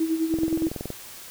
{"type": "tone with tremolo", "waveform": "sine", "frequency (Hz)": 323.2, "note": "E4", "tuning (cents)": -34, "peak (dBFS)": -19, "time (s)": [0, 0.69], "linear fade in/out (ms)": 5, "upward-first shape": "sine", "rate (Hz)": 9.7, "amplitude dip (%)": 65}
{"type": "click train", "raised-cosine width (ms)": 2, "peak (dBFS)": -18, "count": 13, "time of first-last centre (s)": [0.34, 0.903], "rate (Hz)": 21.3}
{"effects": ["white hiss -42 dBFS RMS until 1.3 s"]}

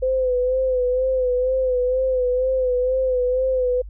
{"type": "tone with vibrato", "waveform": "sine", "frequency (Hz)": 509, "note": "C5", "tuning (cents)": -48, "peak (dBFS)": -17, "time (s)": [0.02, 3.82], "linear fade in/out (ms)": 10, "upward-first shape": "sine", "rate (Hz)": 2.1, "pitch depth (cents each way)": 46, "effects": ["added 50 Hz sine -33 dBFS peak until 3.89 s"]}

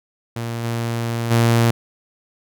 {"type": "tone with level steps", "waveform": "sawtooth", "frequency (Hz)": 116.54, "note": "A#2", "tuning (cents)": 0, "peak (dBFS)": [-20, -17, -9], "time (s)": [0.36, 1.71], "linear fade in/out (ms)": 5, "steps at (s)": [0.63, 1.3], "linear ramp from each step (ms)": 20, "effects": []}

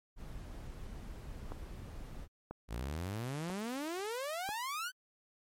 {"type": "noise", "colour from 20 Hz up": "brown", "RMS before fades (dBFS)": -45, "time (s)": [0.16, 2.28], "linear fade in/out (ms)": 50}
{"type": "click train", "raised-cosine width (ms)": 1, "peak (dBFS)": -28, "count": 4, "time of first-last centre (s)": [1.52, 4.49], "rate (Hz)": 1.01}
{"type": "exponential sweep", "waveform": "sawtooth", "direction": "up", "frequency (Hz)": [52, 1554], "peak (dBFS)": -33, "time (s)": [2.68, 4.92], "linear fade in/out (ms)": 50}
{"effects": ["MP3 64 kbps"]}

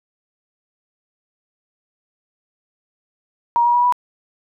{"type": "tone with pitch steps", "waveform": "sine", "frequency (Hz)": [946, 957.5, 969.2, 981.1], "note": ["A#5", "A#5", "B5", "B5"], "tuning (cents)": [25, 46, -33, -12], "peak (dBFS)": -12, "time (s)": [3.56, 3.924], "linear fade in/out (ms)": 0, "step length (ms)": 91, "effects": []}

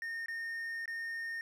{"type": "tone with dropouts", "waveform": "triangle", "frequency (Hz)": 1833, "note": "A#6", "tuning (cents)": -30, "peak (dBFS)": -35, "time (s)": [0.02, 1.41], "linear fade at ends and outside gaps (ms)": 1, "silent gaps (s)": [[0.26, 0.283], [0.857, 0.878]], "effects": []}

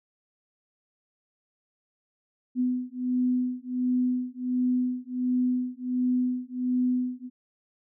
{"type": "beating tone pair", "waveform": "sine", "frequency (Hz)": [250, 251.4], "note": ["B3", "B3"], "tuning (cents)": [21, 31], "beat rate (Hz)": 1.4, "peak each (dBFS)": -27, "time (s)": [2.55, 7.3], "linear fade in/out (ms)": 50, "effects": []}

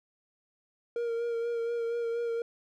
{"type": "tone with vibrato", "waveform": "triangle", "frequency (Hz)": 467, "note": "A#4", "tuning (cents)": 3, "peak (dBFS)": -27, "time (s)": [0.96, 2.42], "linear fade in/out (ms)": 2, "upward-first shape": "sine", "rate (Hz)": 4.2, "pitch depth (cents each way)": 24, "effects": []}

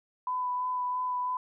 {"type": "tone with vibrato", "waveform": "sine", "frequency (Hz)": 999, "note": "B5", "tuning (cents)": 20, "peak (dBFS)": -28, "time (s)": [0.27, 1.37], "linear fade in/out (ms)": 2, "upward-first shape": "sine", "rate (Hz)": 3, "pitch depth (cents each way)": 13, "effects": []}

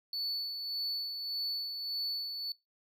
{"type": "tone with tremolo", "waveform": "triangle", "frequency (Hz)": 4460, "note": "C#8", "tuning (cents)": 10, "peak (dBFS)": -31, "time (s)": [0.13, 2.52], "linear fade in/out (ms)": 2, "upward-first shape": "sine", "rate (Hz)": 1.7, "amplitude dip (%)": 45, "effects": ["noise-tail reverb RT60 0.2 s tail -20 dB re dry"]}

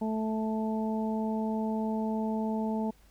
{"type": "harmonic tone", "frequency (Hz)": 219.2, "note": "A3", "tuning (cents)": -6, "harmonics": [1, 2, 3, 4], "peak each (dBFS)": [-29, -37, -39, -38], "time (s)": [0.01, 2.91], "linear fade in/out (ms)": 10, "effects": ["added 50 Hz sine -59 dBFS peak until 3.1 s", "pink hiss -64 dBFS RMS until 3.1 s"]}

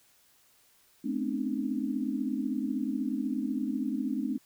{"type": "tone cluster", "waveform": "sine", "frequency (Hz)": [214.7, 254.8, 271, 303.3], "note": ["A3", "C4", "C#4", "D#4"], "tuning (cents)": [-42, -46, -39, -44], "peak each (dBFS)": [-34, -33, -35, -35], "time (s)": [1.04, 4.38], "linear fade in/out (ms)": 10, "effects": ["white hiss -64 dBFS RMS until 4.45 s"]}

